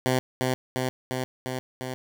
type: tone with echo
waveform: 10% pulse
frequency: 128.3 Hz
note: C3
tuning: 34 cents flat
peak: -13 dBFS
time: 0.06-0.19 s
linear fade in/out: 0 ms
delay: 350 ms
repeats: 5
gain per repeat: -2 dB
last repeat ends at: 1.94 s
effects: none